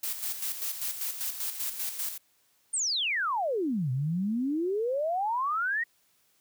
blue noise with tremolo, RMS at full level -32 dBFS, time 0.03-2.18 s, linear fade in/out 5 ms, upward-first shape square, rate 5.1 Hz, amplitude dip 55%
sine exponential two-way sweep, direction down then up, 9200 to 123.47 to 1924 Hz, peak -26 dBFS, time 2.73-5.84 s, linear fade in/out 10 ms, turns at 3.91 s
effects white hiss -68 dBFS RMS until 6.4 s + high-pass 60 Hz 12 dB/octave

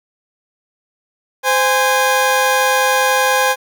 20% pulse tone pair together, 517.8 / 822 Hz, C5 / G#5, -18 / -18 cents, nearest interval minor sixth, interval 800 cents, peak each -10 dBFS, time 1.43-3.56 s, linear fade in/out 50 ms, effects none

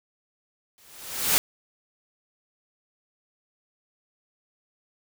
white noise with exponential growth, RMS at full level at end -18 dBFS, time 0.78-1.38 s, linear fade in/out 0 ms, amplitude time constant 130 ms, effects none

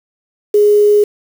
sine tone with quantisation, 415.3 Hz, G#4, in tune, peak -6 dBFS, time 0.54-1.04 s, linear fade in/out 5 ms, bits 5, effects none

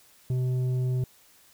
sine tone with tanh clipping, 127.2 Hz, C3, 48 cents flat, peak -25 dBFS, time 0.3-1.04 s, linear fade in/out 2 ms, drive 7 dB, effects white hiss -58 dBFS RMS until 1.53 s

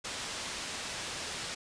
white low-pass noise, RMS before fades -39 dBFS, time 0.04-1.55 s, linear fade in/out 10 ms, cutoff 6100 Hz, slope 12 dB/octave, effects resampled to 22050 Hz

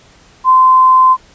sine tone, 1033 Hz, C6, 22 cents flat, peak -4 dBFS, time 0.44-1.17 s, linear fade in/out 50 ms, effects pink hiss -45 dBFS RMS until 1.34 s + resampled to 16000 Hz

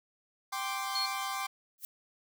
sawtooth chord, G suspended fourth, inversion none, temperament equal, 784 / 1046.5 / 1174.7 Hz, G5 / C6 / D6, 0 / 0 / 0 cents, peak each -34 dBFS, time 0.52-1.47 s, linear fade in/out 10 ms
sine tone, 4302 Hz, C8, 47 cents sharp, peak -30 dBFS, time 0.95-1.06 s, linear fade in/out 5 ms
violet noise with exponential growth, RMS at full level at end -36 dBFS, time 1.78-1.85 s, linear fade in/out 0 ms, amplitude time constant 15 ms
effects none

